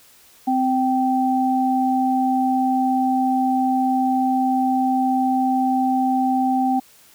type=tone pair together; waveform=sine; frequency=258.7 / 777.9 Hz; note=C4 / G5; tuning=-19 / -14 cents; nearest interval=octave + perfect fifth; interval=1905 cents; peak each=-19 dBFS; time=0.47-6.8 s; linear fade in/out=10 ms; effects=white hiss -51 dBFS RMS until 7.14 s